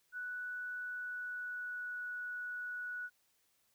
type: tone with pitch glide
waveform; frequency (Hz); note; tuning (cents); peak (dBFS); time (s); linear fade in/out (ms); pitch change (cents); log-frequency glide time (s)
sine; 1480 to 1470.6; F#6 to F#6; 0 to -11; -39; 0.12-3.1; 50; -11; 0.8-2.02
effects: white hiss -75 dBFS RMS until 3.74 s